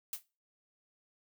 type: noise with exponential decay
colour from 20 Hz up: blue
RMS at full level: -33 dBFS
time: 0.13-0.23 s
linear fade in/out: 2 ms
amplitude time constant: 21 ms
effects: noise-tail reverb RT60 0.3 s tail -20 dB re dry